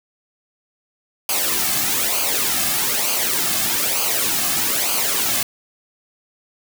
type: noise with flanger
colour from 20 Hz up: white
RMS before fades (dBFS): -20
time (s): 1.29-5.43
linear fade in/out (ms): 2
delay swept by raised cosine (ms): 0.54 to 2.14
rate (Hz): 1.1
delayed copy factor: -0.65
effects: none